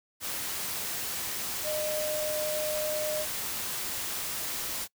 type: tone in noise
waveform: sine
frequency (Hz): 611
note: D#5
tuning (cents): -32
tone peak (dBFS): -30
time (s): 1.63-3.26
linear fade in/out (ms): 50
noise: white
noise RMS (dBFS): -34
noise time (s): 0.2-4.88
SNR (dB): +1
effects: noise-tail reverb RT60 0.1 s tail -23 dB re dry